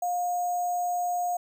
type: tone with sample-and-hold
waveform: sine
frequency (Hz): 710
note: F5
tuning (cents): +28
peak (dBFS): -25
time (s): 0.02-1.37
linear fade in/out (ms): 5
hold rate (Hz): 7350
effects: none